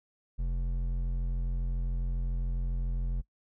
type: tone with hard clipping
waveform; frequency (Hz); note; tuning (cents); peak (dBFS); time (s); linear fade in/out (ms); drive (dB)
sine; 43.65; F1; 0; -30; 0.38-3.22; 20; 8
effects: noise-tail reverb RT60 0.1 s tail -21 dB re dry